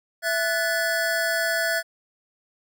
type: tone cluster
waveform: square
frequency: 664 / 1478 / 1735 Hz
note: E5 / F#6 / A6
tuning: +12 / -2 / -25 cents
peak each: -27 dBFS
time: 0.22-1.83 s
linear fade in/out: 50 ms
effects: none